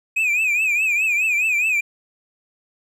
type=tone with vibrato; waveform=triangle; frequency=2489 Hz; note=D#7; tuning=in tune; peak=-15 dBFS; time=0.16-1.81 s; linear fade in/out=10 ms; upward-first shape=triangle; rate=4.8 Hz; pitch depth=130 cents each way; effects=none